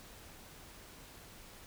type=silence; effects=pink hiss -54 dBFS RMS until 1.66 s